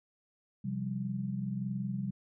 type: chord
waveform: sine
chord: C suspended fourth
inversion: none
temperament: equal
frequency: 130.81 / 174.61 / 196 Hz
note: C3 / F3 / G3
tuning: 0 / 0 / 0 cents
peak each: -37 / -40 / -35 dBFS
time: 0.64-2.11 s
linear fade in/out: 10 ms
effects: none